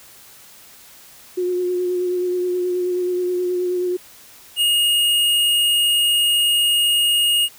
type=tone with vibrato; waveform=sine; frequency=360 Hz; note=F#4; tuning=47 cents flat; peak=-18 dBFS; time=1.37-3.97 s; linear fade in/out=10 ms; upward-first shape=sine; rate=9.4 Hz; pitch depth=20 cents each way
type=tone; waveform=square; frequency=2858 Hz; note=F7; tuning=39 cents sharp; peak=-15 dBFS; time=4.56-7.49 s; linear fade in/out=50 ms
effects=white hiss -45 dBFS RMS until 7.58 s